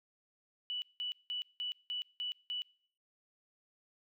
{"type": "tone bursts", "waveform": "sine", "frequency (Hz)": 2960, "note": "F#7", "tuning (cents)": 0, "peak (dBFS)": -35, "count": 7, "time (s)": [0.7, 2.62], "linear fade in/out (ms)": 0, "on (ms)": 120, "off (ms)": 180, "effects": ["noise-tail reverb RT60 0.6 s tail -25 dB re dry"]}